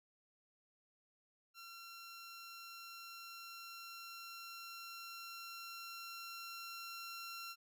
15% pulse tone with level ramp, 1365 Hz, F6, 40 cents flat, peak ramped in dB -45 to -39 dBFS, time 1.54-7.56 s, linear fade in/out 50 ms, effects none

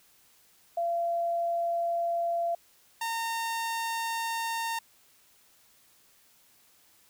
sine / sawtooth tone pair in turn, 683 / 914.9 Hz, F5 / A#5, -39 / -33 cents, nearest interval perfect fourth, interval 506 cents, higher second, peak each -26 dBFS, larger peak neither, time 0.77-2.55 / 3.01-4.79 s, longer neither, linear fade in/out 5 ms, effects white hiss -62 dBFS RMS until 7.09 s

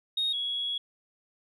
sine tone pair in turn, 3729 / 3343 Hz, A#7 / G#7, 0 / +11 cents, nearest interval major second, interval 189 cents, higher first, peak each -24 / -28 dBFS, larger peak first, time 0.17-0.33 / 0.33-0.78 s, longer second, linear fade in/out 5 ms, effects tanh soft clip ceiling -22 dBFS

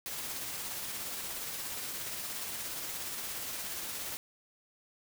white noise with tremolo, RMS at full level -38 dBFS, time 0.06-4.17 s, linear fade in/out 0 ms, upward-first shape sine, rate 17 Hz, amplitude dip 25%, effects none

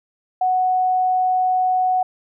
sine tone, 740 Hz, F#5, in tune, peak -15 dBFS, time 0.41-2.03 s, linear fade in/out 5 ms, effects none

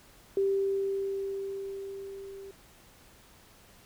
sine tone with level ramp, 392 Hz, G4, in tune, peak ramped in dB -23 to -42 dBFS, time 0.37-2.51 s, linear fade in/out 2 ms, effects pink hiss -57 dBFS RMS until 3.85 s

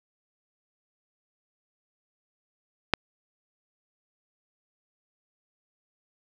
click, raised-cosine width 0.3 ms, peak -3 dBFS, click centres 2.937 s, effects none

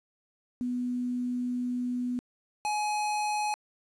sine / square tone pair in turn, 246.9 / 841.3 Hz, B3 / G#5, 0 / +22 cents, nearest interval octave + major sixth, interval 2122 cents, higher second, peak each -28 dBFS, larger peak neither, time 0.61-2.19 / 2.65-3.54 s, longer first, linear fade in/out 0 ms, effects resampled to 24000 Hz + 10-bit

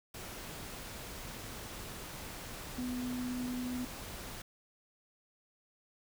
sine tone in noise, 249.1 Hz, B3, 15 cents sharp, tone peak -35 dBFS, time 2.78-3.85 s, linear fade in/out 5 ms, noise pink, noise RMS -45 dBFS, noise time 0.14-4.42 s, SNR +7 dB, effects none

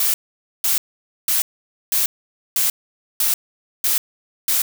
blue noise bursts, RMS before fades -18 dBFS, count 8, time 0-4.62 s, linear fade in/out 2 ms, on 140 ms, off 500 ms, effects none

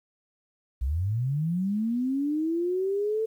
sine linear sweep, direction up, 58.27 to 448.2 Hz, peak -24 dBFS, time 0.81-3.26 s, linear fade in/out 10 ms, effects 10-bit

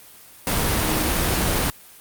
sine tone in noise, 311.1 Hz, D#4, in tune, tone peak -27 dBFS, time 0.83-1.08 s, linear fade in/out 0 ms, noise pink, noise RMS -21 dBFS, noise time 0.47-1.7 s, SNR -9 dB, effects white hiss -46 dBFS RMS until 2 s + Opus 32 kbps

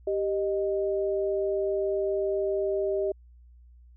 sine tone pair together, 392 / 619.4 Hz, G4 / D#5, 0 / -8 cents, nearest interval minor sixth, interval 792 cents, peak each -26 / -29 dBFS, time 0.07-3.12 s, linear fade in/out 5 ms, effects added 60 Hz sine -50 dBFS peak until 3.96 s

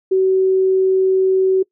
sine tone, 378.5 Hz, F#4, 39 cents sharp, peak -11 dBFS, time 0.11-1.63 s, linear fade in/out 10 ms, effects noise-tail reverb RT60 0.1 s tail -23 dB re dry

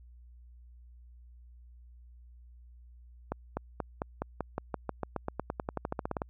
accelerating click train, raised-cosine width 1 ms, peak -18 dBFS, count 24, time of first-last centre 3.32-6.219 s, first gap 250 ms, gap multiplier 0.93, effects added 60 Hz sine -51 dBFS peak until 6.29 s

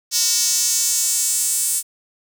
square tone with high-pass filter sweep, 204.6 Hz, G#3, 26 cents flat, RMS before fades -19 dBFS, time 0.11-1.83 s, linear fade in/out 50 ms, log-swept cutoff 5600 to 8700 Hz, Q 2.6, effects none

